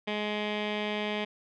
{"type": "tone with low-pass filter", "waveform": "15% pulse", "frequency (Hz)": 210, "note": "G#3", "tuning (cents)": 19, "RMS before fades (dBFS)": -32, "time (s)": [0.07, 1.25], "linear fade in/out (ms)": 10, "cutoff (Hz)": 2900, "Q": 5.9, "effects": []}